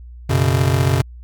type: chord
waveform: square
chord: F# suspended fourth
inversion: none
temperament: just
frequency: 92.5 / 123.33 / 138.75 Hz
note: F#2 / B2 / C#3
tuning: 0 / -2 / +2 cents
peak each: -19 dBFS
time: 0.29-1.02 s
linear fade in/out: 10 ms
effects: added 60 Hz sine -34 dBFS peak until 1.23 s